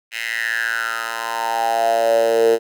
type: tone with high-pass filter sweep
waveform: 10% pulse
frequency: 114.6 Hz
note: A#2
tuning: 29 cents flat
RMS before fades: -19 dBFS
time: 0.11-2.59 s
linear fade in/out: 50 ms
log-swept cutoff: 2300 to 420 Hz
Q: 7.3
effects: none